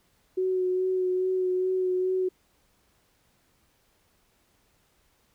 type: tone with vibrato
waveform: sine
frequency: 370 Hz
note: F#4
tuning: in tune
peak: -23 dBFS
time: 0.37-2.29 s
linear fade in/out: 10 ms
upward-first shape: sine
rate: 2.4 Hz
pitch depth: 18 cents each way
effects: pink hiss -67 dBFS RMS until 5.34 s